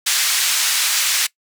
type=band-pass noise; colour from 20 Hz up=white; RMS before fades=-18 dBFS; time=0.06-1.27 s; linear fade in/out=10 ms; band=1600 to 8400 Hz; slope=12 dB/octave; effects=noise-tail reverb RT60 0.1 s tail -21 dB re dry